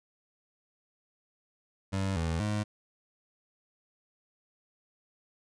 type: tone with pitch steps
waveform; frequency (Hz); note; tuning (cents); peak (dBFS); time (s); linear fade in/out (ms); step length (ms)
25% pulse; 96.7 / 82.2 / 105.2; G2 / E2 / G#2; -23 / -4 / +23; -25; 1.92-2.64; 20; 240
effects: resampled to 22050 Hz